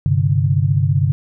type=chord; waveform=sine; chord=G suspended fourth; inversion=none; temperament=equal with one note detuned; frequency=98 / 131.49 / 146.83 Hz; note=G2 / C3 / D3; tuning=0 / +9 / 0 cents; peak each=-17 dBFS; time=0.06-1.12 s; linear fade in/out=0 ms; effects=none